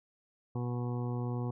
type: harmonic tone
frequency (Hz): 121.9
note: B2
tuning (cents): -22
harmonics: 1 / 2 / 3 / 4 / 6 / 7 / 8 / 9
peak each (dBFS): -33 / -39 / -43 / -45 / -49 / -50 / -51 / -52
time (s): 0.55-1.51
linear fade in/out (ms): 5
effects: none